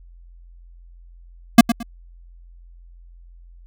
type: tone with echo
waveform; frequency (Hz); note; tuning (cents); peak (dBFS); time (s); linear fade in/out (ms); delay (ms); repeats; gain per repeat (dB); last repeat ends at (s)
square; 233.1; A#3; 0; -3; 1.58-1.61; 5; 110; 2; -12; 1.83
effects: added 43 Hz sine -42 dBFS peak until 3.66 s